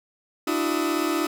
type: tone cluster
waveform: 40% pulse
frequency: 297.2 / 333.4 / 373.3 / 1264 Hz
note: D4 / E4 / F#4 / D#6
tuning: +21 / +20 / +15 / +27 cents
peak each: -26 / -25 / -30 / -30 dBFS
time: 0.47-1.27 s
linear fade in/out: 5 ms
effects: none